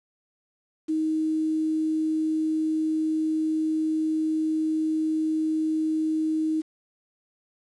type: tone with quantisation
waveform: sine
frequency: 314.4 Hz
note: D#4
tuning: 18 cents sharp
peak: -22 dBFS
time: 0.88-6.62 s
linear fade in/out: 20 ms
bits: 8
effects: resampled to 22050 Hz